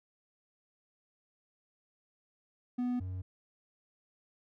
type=tone pair in turn; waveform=triangle; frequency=246.9 / 92.48 Hz; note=B3 / F#2; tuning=0 / 0 cents; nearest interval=octave + perfect fourth; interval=1700 cents; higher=first; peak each=-28 / -34 dBFS; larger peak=first; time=2.78-3 / 3-3.22 s; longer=neither; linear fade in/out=10 ms; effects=none